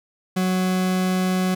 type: tone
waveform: 40% pulse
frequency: 185 Hz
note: F#3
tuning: in tune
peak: -18 dBFS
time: 0.36-1.55 s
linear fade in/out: 10 ms
effects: none